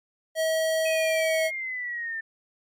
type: tone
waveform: square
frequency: 641 Hz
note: E5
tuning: 49 cents flat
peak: -23 dBFS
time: 0.35-1.51 s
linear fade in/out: 50 ms
type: exponential sweep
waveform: sine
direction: down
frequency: 2542 to 1783 Hz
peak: -29 dBFS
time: 0.85-2.21 s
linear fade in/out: 10 ms
effects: MP3 64 kbps

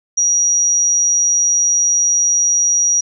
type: tone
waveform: sine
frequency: 5760 Hz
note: F#8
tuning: 47 cents flat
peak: -11 dBFS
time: 0.17-3.01 s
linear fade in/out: 10 ms
effects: none

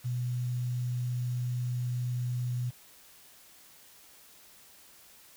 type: tone with quantisation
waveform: sine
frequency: 123.47 Hz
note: B2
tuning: in tune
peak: -29 dBFS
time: 0.04-2.71 s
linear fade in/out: 20 ms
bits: 9
effects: white hiss -56 dBFS RMS until 5.36 s

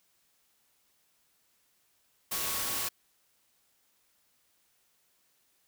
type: tone in noise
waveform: sine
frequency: 1108.7 Hz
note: C#6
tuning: in tune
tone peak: -44 dBFS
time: 2.31-2.89 s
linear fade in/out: 10 ms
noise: white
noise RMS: -33 dBFS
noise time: 2.31-2.89 s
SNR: -14 dB
effects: white hiss -71 dBFS RMS until 5.67 s

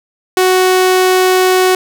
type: tone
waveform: sawtooth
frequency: 370.6 Hz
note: F#4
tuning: 3 cents sharp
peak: -4 dBFS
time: 0.37-1.75 s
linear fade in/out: 2 ms
effects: none

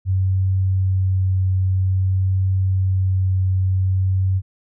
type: tone with vibrato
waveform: sine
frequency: 94.3 Hz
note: F#2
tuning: 33 cents sharp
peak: -15 dBFS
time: 0.05-4.42 s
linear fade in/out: 50 ms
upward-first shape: triangle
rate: 0.51 Hz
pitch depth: 10 cents each way
effects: none

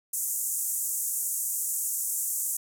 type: band-pass noise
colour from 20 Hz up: pink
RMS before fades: -30 dBFS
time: 0.13-2.57 s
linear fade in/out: 5 ms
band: 6900 to 15000 Hz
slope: 48 dB/octave
effects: none

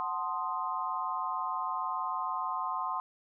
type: chord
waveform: sine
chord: F# diminished seventh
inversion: none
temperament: equal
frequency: 740 / 880 / 1046.5 / 1244.5 Hz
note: F#5 / A5 / C6 / Eb6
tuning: 0 / 0 / 0 / 0 cents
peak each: -39 / -39 / -33 / -38 dBFS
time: 0-3 s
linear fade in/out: 0 ms
effects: none

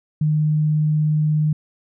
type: tone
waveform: sine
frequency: 152.8 Hz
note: D#3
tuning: 31 cents flat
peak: -15 dBFS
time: 0.21-1.53 s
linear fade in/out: 5 ms
effects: none

